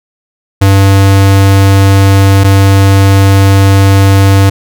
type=tone pair in turn; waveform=square; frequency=97.8 / 97.8 Hz; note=G2 / G2; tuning=-4 / -4 cents; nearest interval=unison; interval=0 cents; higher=neither; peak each=-3 dBFS; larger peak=neither; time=0.61-2.44 / 2.44-4.5 s; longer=second; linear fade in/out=10 ms; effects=none